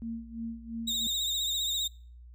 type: tone with tremolo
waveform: sine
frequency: 229 Hz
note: A#3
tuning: 31 cents flat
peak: -32 dBFS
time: 0.02-1.07 s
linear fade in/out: 0 ms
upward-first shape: sine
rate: 2.9 Hz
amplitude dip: 80%
type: tone with vibrato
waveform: 35% pulse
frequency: 3729 Hz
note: A#7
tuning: in tune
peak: -27 dBFS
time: 0.87-1.88 s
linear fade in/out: 10 ms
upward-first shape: triangle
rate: 15 Hz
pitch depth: 75 cents each way
effects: noise-tail reverb RT60 0.5 s tail -26 dB re dry + added 60 Hz sine -47 dBFS peak until 2.34 s